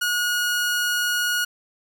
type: tone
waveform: sawtooth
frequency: 1447 Hz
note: F#6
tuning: 39 cents flat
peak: -17 dBFS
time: 0.01-1.45 s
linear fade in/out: 10 ms
effects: none